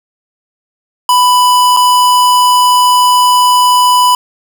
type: tone with dropouts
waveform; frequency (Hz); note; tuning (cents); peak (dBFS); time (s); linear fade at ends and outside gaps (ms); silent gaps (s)
square; 993; B5; +9; -6; 1.09-4.15; 2; 1.766-1.77
effects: none